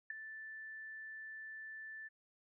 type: tone with ADSR envelope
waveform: sine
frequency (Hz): 1760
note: A6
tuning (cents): 0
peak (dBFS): -35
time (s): 0.1-2.09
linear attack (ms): 5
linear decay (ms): 7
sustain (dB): -11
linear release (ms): 22
effects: none